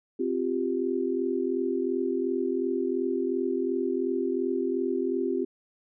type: chord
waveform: sine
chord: C suspended fourth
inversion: none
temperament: equal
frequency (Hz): 261.6 / 349.2 / 392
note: C4 / F4 / G4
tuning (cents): 0 / 0 / 0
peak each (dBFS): -30 / -29 / -29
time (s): 0.19-5.45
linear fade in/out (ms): 10
effects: none